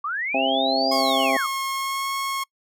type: linear two-way sweep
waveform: sine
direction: up then down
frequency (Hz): 1108.7 to 5040 to 1108.7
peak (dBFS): -24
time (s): 0.04-1.47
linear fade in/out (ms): 5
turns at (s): 0.93
type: harmonic tone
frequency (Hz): 133.6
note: C3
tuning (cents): +36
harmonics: 2 / 3 / 4 / 5 / 6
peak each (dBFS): -26 / -34 / -27 / -24 / -25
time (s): 0.34-1.37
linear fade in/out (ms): 5
type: tone with vibrato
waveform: sawtooth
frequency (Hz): 1087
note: C#6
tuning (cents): -34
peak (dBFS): -21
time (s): 0.91-2.44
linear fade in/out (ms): 10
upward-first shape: sine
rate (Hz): 1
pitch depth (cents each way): 10
effects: noise-tail reverb RT60 0.1 s tail -25 dB re dry